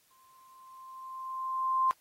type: tone with exponential growth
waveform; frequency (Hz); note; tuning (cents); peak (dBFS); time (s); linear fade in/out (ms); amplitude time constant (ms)
sine; 1046.5; C6; 0; -22; 0.11-1.91; 0; 390
effects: white hiss -67 dBFS RMS until 2 s + AAC 48 kbps